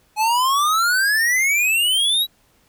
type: exponential sweep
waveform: square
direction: up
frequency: 840 to 3933 Hz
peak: -16 dBFS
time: 0.16-2.27 s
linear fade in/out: 50 ms
effects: pink hiss -59 dBFS RMS until 2.68 s

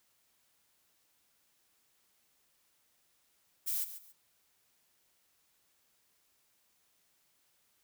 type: noise with echo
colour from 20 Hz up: violet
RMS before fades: -34 dBFS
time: 3.66-3.85 s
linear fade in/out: 20 ms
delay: 140 ms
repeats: 2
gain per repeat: -12 dB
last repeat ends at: 4.13 s
effects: white hiss -73 dBFS RMS until 7.83 s

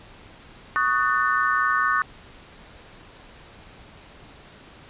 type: chord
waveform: sine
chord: D# half-diminished seventh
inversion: third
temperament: just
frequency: 1120.1 / 1244.5 / 1493.4 / 1792.1 Hz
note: C#6 / D#6 / F#6 / A6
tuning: +18 / 0 / +16 / +31 cents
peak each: -24 / -24 / -24 / -26 dBFS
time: 0.76-2.02 s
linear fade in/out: 0 ms
effects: pink hiss -47 dBFS RMS until 4.89 s + resampled to 8000 Hz

